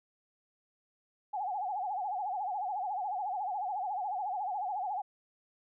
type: tone with vibrato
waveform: sine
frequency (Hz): 784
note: G5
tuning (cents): 0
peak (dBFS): -32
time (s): 1.33-5.02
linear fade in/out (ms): 10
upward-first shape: sine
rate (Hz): 14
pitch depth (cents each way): 150
effects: none